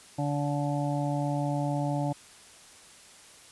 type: harmonic tone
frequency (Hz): 144.3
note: D3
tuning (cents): -30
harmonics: 1 / 2 / 4 / 5 / 6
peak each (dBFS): -29 / -32 / -35 / -36 / -37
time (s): 0.18-2.13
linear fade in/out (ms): 10
effects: white hiss -52 dBFS RMS until 3.51 s + resampled to 24000 Hz